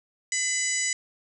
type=harmonic tone with a mistuned harmonic; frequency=990 Hz; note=B5; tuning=4 cents sharp; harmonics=2 / 3 / 4 / 5 / 6 / 7 / 8; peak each=-29 / -39 / -38 / -36 / -33 / -30 / -30 dBFS; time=0.32-0.93 s; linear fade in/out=2 ms; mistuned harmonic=2; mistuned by=+35 cents; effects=none